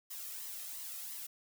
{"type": "noise with flanger", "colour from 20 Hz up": "blue", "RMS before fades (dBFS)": -44, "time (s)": [0.1, 1.27], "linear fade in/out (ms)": 10, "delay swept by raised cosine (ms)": [0.98, 1.62], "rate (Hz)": 2.9, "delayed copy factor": 0.6, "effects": []}